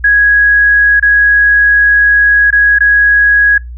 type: tone with dropouts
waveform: sine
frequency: 1661.2 Hz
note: G#6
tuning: in tune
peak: -4 dBFS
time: 0.04-3.58 s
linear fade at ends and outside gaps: 5 ms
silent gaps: 0.998-1.025 / 2.506-2.526 / 2.787-2.805 s
effects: noise-tail reverb RT60 0.2 s tail -24 dB re dry + added 60 Hz sine -23 dBFS peak until 3.77 s